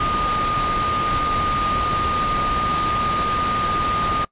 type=tone in noise; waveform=sine; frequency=1223 Hz; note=D#6; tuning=30 cents flat; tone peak=-20 dBFS; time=0-4.25 s; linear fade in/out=5 ms; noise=pink; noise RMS=-25 dBFS; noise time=0-4.25 s; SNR=+2 dB; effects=noise-tail reverb RT60 0.1 s tail -21 dB re dry + resampled to 8000 Hz